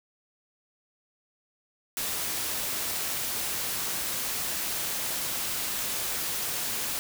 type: noise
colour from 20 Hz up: white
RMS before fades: -31 dBFS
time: 1.97-6.99 s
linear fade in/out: 0 ms
effects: none